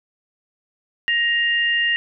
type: tone pair together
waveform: sine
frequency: 1877.4 / 2804 Hz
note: A#6 / F7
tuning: +12 / +6 cents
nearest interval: perfect fifth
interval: 694 cents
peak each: -18 / -21 dBFS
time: 1.08-1.96 s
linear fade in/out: 0 ms
effects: none